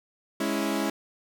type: chord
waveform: sawtooth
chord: C# minor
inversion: second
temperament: equal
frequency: 207.7 / 277.2 / 329.6 Hz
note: G#3 / C#4 / E4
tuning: 0 / 0 / 0 cents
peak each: -26 dBFS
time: 0.4-0.9 s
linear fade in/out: 5 ms
effects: none